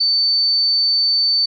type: tone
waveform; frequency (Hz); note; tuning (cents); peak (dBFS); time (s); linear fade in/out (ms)
sine; 4540; C#8; +41; -13; 0-1.46; 10
effects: none